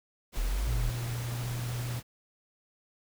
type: noise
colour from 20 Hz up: pink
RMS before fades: -41 dBFS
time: 0.32-2.03 s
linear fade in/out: 50 ms
type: exponential two-way sweep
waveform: sine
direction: up then down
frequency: 36.32 to 58.27 to 36.32 Hz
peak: -27 dBFS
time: 0.37-0.9 s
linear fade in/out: 0 ms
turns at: 0.71 s
type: tone with pitch glide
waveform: sine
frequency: 119.7 to 120.88 Hz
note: A#2 to B2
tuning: +46 to -37 cents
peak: -32 dBFS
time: 0.67-2 s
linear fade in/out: 10 ms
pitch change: +17 cents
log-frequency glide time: 1.32-1.43 s
effects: none